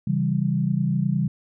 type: chord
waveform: sine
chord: C# diminished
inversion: none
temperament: equal with one note detuned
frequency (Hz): 136.6 / 164.81 / 196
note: C#3 / E3 / G3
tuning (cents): -25 / 0 / 0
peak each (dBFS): -24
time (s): 0.07-1.28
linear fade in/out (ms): 5
effects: none